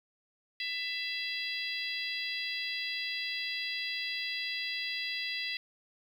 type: harmonic tone with a mistuned harmonic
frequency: 666 Hz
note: E5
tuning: 18 cents sharp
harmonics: 3 / 4 / 5 / 6 / 7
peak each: -38 / -39 / -40 / -41 / -41 dBFS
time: 0.6-5.57 s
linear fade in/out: 2 ms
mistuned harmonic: 7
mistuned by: +51 cents
effects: 10-bit